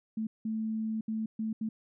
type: tone bursts at uneven times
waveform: sine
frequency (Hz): 220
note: A3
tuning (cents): 0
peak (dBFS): -30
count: 5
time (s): 0.17-0.27 / 0.45-1.01 / 1.08-1.26 / 1.39-1.53 / 1.61-1.69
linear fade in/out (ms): 5
effects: none